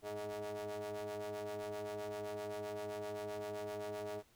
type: ring-modulated tone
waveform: 40% pulse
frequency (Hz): 103.83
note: G#2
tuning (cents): 0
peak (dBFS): -37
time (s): 0.02-4.23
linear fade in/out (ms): 50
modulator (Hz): 523
effects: pink hiss -69 dBFS RMS until 4.35 s